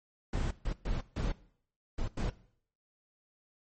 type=noise bursts at uneven times; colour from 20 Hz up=brown; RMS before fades=-32 dBFS; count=6; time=0.33-0.51 / 0.65-0.73 / 0.85-1.01 / 1.16-1.32 / 1.98-2.08 / 2.17-2.3 s; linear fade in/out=5 ms; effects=noise-tail reverb RT60 0.6 s tail -19 dB re dry + MP3 32 kbps